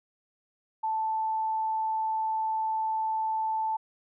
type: tone with vibrato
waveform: sine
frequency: 880 Hz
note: A5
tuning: in tune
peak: -26 dBFS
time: 0.83-3.77 s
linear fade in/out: 10 ms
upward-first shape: sine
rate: 20 Hz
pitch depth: 9 cents each way
effects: none